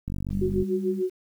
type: click train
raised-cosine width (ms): 5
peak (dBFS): -19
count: 27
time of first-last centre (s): 0.08-0.624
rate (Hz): 47.8
type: tone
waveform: sine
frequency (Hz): 196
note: G3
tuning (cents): 0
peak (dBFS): -28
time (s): 0.3-1.03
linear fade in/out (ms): 50
type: tone with tremolo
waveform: sine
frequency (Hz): 370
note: F#4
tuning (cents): 0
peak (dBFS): -21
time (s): 0.41-1.1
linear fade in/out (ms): 10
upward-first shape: sine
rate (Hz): 6.8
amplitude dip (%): 90
effects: 9-bit